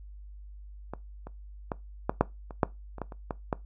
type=clicks; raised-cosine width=1 ms; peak=-21 / -27 / -16 / -11 / -6 / -27 / -7 / -27 / -18 / -28 / -17 / -13 dBFS; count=12; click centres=0.936 / 1.27 / 1.718 / 2.095 / 2.21 / 2.508 / 2.632 / 2.983 / 3.017 / 3.122 / 3.308 / 3.528 s; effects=noise-tail reverb RT60 0.2 s tail -20 dB re dry + added 50 Hz sine -43 dBFS peak until 3.65 s